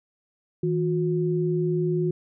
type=tone pair together; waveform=sine; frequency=160.6 / 360.5 Hz; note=E3 / F#4; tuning=-45 / -45 cents; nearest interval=octave + major second; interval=1400 cents; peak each=-24 dBFS; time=0.63-2.11 s; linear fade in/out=5 ms; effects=none